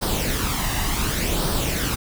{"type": "noise with flanger", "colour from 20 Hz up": "pink", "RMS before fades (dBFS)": -23, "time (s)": [0.01, 1.96], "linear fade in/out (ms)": 20, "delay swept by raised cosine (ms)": [0.21, 1.07], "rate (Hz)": 0.68, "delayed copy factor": 0.55, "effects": []}